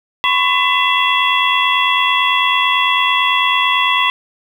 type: tone cluster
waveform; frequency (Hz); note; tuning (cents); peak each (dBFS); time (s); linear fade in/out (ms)
sine; 1011 / 1100 / 2009 / 2698 / 3353; B5 / C#6 / B6 / E7 / G#7; +40 / -14 / +29 / +40 / +16; -18; 0.24-4.1; 0
effects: 7-bit